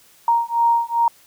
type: beating tone pair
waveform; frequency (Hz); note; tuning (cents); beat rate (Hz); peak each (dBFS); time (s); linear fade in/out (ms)
sine; 932.3 / 934.8; A#5 / A#5; 0 / +5; 2.5; -18; 0.28-1.08; 2
effects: white hiss -52 dBFS RMS until 1.26 s